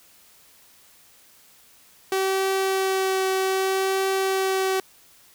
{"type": "tone with vibrato", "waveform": "sawtooth", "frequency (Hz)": 382.4, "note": "G4", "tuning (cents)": -43, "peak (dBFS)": -17, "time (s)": [2.12, 4.8], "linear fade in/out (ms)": 2, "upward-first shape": "triangle", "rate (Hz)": 0.64, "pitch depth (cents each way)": 12, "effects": ["white hiss -54 dBFS RMS until 5.34 s"]}